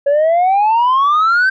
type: exponential sweep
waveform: sine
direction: up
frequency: 554.4 to 1568 Hz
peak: -7 dBFS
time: 0.06-1.5 s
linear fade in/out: 10 ms
effects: tanh soft clip ceiling -8 dBFS